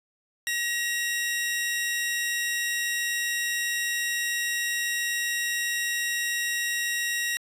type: tone pair together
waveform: sawtooth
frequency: 1900.5 / 2754 Hz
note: A#6 / F7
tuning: +33 / -25 cents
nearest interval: tritone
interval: 642 cents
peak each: -23 / -30 dBFS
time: 0.47-7.37 s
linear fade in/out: 0 ms
effects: resampled to 32000 Hz